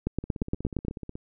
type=two click trains; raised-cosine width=3 ms; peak=-13 / -23 dBFS; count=8 / 16; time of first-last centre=0.07-0.883 / 0.24-1.155 s; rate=8.61 / 16.4 Hz; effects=none